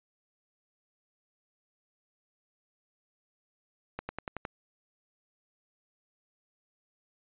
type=accelerating click train; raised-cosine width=0.5 ms; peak=-20 dBFS; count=6; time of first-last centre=3.99-4.452 s; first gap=100 ms; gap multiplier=0.96; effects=resampled to 8000 Hz